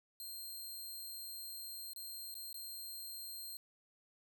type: tone with dropouts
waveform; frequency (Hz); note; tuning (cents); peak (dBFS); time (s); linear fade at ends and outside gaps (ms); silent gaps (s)
10% pulse; 4186; C8; 0; -38; 0.2-3.57; 1; 1.934-1.961 / 2.342-2.352 / 2.529-2.543
effects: none